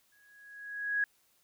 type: tone with exponential growth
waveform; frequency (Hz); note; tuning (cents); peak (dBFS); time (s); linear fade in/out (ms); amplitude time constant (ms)
sine; 1661.2; G#6; 0; -25; 0.12-1.04; 2; 200
effects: white hiss -70 dBFS RMS until 1.43 s